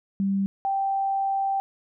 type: tone pair in turn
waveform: sine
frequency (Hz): 196 / 782.4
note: G3 / G5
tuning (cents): 0 / -4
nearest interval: 2 octaves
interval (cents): 2396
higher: second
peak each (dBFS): -21 / -22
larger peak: first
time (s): 0.2-0.46 / 0.65-1.6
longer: second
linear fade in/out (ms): 0
effects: none

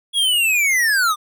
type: linear sweep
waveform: square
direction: down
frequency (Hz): 3366 to 1174.7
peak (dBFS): -15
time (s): 0.13-1.16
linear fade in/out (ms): 50
effects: none

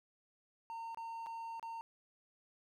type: tone with dropouts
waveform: triangle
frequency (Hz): 914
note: A#5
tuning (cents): -34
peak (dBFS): -40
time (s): 0.7-1.81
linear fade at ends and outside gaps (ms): 0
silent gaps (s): 0.946-0.973 / 1.262-1.268 / 1.596-1.628
effects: none

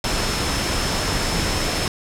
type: tone in noise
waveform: sine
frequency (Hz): 5270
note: E8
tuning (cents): -1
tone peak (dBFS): -30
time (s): 0.04-1.88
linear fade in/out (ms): 2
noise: pink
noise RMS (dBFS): -22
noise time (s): 0.04-1.88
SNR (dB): -11
effects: low-pass 9000 Hz 12 dB/octave

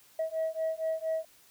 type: beating tone pair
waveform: sine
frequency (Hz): 640 / 644.3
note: D#5 / E5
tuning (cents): +49 / -40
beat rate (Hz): 4.3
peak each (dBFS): -31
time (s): 0.19-1.25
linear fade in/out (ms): 5
effects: tanh soft clip ceiling -25 dBFS + white hiss -60 dBFS RMS until 1.5 s

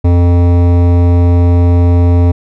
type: tone with hard clipping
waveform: sine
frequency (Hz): 87.31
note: F2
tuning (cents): 0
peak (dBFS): -7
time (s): 0.04-2.32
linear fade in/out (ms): 10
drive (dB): 15
effects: none

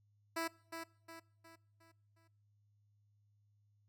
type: tone with echo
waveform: 10% pulse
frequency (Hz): 329.6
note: E4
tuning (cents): 0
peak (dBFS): -28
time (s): 0.36-0.48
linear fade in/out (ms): 10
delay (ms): 360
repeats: 5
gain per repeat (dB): -7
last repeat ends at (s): 2.28
effects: noise-tail reverb RT60 0.7 s tail -23 dB re dry + added 103 Hz sine -70 dBFS peak until 3.88 s

